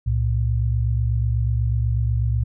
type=tone pair together; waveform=sine; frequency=66.06 / 114.2 Hz; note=C2 / A#2; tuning=+17 / -35 cents; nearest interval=major sixth; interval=948 cents; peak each=-21 / -20 dBFS; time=0.06-2.44 s; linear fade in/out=10 ms; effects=none